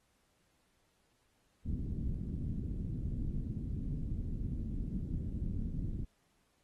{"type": "low-pass noise", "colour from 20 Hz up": "pink", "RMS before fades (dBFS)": -37, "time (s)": [1.65, 6.05], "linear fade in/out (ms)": 20, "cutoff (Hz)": 250, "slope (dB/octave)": 24, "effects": ["pink hiss -75 dBFS RMS until 6.63 s", "AAC 32 kbps"]}